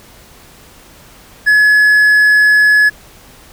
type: tone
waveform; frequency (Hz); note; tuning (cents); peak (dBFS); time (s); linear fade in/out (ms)
triangle; 1699; G#6; +39; -4; 1.46-2.9; 20
effects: pink hiss -41 dBFS RMS until 3.52 s